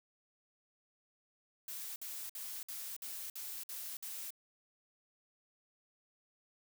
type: noise bursts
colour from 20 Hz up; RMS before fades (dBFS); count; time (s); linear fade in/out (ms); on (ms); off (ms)
blue; -44; 8; 1.68-4.305; 2; 280; 55
effects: none